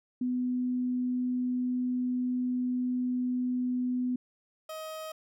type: tone pair in turn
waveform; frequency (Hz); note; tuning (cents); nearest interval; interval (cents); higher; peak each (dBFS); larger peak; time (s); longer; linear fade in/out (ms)
sine / 30% pulse; 249.9 / 630.4; B3 / D#5; +21 / +23; octave + major third; 1602; second; -27 / -35; first; 0.21-4.16 / 4.69-5.12; first; 5
effects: none